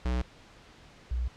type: tone pair in turn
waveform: square / sine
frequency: 61.74 / 60.96 Hz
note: B1 / B1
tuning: 0 / -22 cents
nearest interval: unison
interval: 22 cents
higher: first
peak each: -27 dBFS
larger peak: neither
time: 0.05-0.22 / 1.11-1.28 s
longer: neither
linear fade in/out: 5 ms
effects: pink hiss -54 dBFS RMS until 1.36 s + low-pass 5000 Hz 12 dB/octave